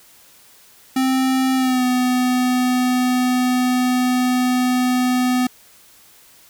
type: tone with pitch glide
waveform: square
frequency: 261.6 to 251.1 Hz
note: C4 to B3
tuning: 0 to +29 cents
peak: -16 dBFS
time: 0.96-5.47 s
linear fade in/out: 5 ms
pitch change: -71 cents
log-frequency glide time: 1.56-1.84 s
effects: white hiss -49 dBFS RMS until 6.49 s